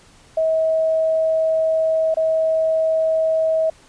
sine tone with dropouts, 641 Hz, E5, 49 cents flat, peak -15 dBFS, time 0.37-3.7 s, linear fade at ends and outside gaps 5 ms, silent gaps 2.143-2.169 s, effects pink hiss -50 dBFS RMS until 3.88 s + resampled to 22050 Hz

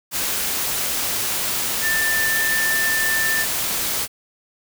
sine tone in noise, 1778 Hz, A6, 18 cents sharp, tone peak -19 dBFS, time 1.81-3.46 s, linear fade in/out 50 ms, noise white, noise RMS -23 dBFS, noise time 0.11-4.08 s, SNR +1 dB, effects none

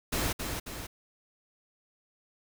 pink noise with echo, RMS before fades -30 dBFS, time 0.12-0.33 s, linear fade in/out 10 ms, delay 270 ms, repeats 2, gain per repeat -5 dB, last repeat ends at 0.87 s, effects none

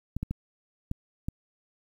clicks, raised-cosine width 5 ms, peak -18 dBFS, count 5, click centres 0.166 / 0.23 / 0.31 / 0.914 / 1.285 s, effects 9-bit

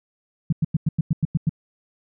sine tone bursts, 157.5 Hz, D#3, 21 cents sharp, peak -15 dBFS, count 9, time 0.5-1.494 s, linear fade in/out 5 ms, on 26 ms, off 95 ms, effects none

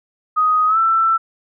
sine tone with pitch glide, 1251 to 1333.1 Hz, D#6 to E6, +9 to +19 cents, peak -12 dBFS, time 0.36-1.18 s, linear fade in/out 20 ms, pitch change +110 cents, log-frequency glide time 0.67-0.78 s, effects none

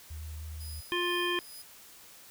sine tone, 77.9 Hz, D#2, 3 cents sharp, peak -38 dBFS, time 0.1-0.81 s, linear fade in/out 10 ms
10% pulse tone with tremolo, 4982 Hz, D#8, 1 cent sharp, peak -37 dBFS, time 0.6-1.62 s, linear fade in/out 5 ms, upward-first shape sine, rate 2.2 Hz, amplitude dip 60%
harmonic tone, 351.9 Hz, F4, 13 cents sharp, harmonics 1 / 3 / 5 / 7 / 9, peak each -32 / -35 / -35 / -37 / -34 dBFS, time 0.92-1.39 s, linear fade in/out 0 ms
effects white hiss -53 dBFS RMS until 2.3 s

